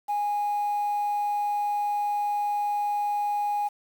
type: tone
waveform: sine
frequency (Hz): 825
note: G#5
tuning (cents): -12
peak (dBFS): -22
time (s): 0.08-3.69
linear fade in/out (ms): 20
effects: tanh soft clip ceiling -22 dBFS + 8-bit